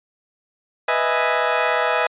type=chord; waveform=20% pulse; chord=E major seventh; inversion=second; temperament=equal; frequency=493.9 / 622.3 / 659.3 / 830.6 Hz; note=B4 / D#5 / E5 / G#5; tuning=0 / 0 / 0 / 0 cents; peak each=-18 dBFS; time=0.88-2.07 s; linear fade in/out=5 ms; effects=resampled to 8000 Hz